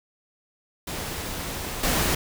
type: noise with level steps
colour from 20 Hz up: pink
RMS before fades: -32 / -23 dBFS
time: 0.87-2.15 s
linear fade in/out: 5 ms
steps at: 1.83 s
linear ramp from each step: 5 ms
effects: none